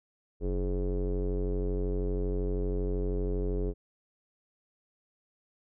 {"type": "tone with low-pass filter", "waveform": "square", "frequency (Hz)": 46.36, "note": "F#1", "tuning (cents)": 4, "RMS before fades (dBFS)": -30, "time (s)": [0.4, 3.74], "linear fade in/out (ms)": 50, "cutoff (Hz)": 420, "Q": 4.8, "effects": []}